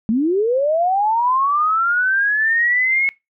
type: linear sweep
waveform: sine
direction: up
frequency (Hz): 207.7 to 2194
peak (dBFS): -14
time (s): 0.09-3.09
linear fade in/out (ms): 0
effects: noise-tail reverb RT60 0.2 s tail -21 dB re dry